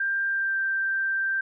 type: tone with pitch glide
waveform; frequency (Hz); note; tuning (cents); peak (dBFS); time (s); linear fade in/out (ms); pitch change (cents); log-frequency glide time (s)
sine; 1588 to 1570.7; G6 to G6; +22 to +3; -23; 0-1.41; 5; -19; 0.29-0.59
effects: none